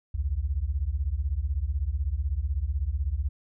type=beating tone pair; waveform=sine; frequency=61.9 / 77.9 Hz; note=B1 / D#2; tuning=+5 / +3 cents; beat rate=16 Hz; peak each=-28 dBFS; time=0.14-3.29 s; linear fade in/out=10 ms; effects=none